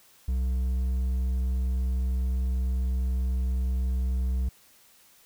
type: tone with hard clipping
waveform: triangle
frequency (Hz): 63.5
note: B1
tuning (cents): +49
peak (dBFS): -25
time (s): 0.28-4.49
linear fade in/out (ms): 5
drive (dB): 7
effects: white hiss -58 dBFS RMS until 5.25 s